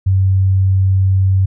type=tone; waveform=sine; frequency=95.4 Hz; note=G2; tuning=47 cents flat; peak=-9 dBFS; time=0.06-1.46 s; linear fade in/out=10 ms; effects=none